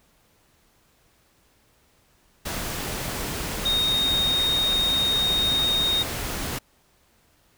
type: tone in noise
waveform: sine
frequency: 3713 Hz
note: A#7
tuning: 8 cents flat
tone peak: -20 dBFS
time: 3.65-6.03 s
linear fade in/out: 10 ms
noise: pink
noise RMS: -30 dBFS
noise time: 2.45-6.59 s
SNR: +7 dB
effects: pink hiss -62 dBFS RMS until 7.57 s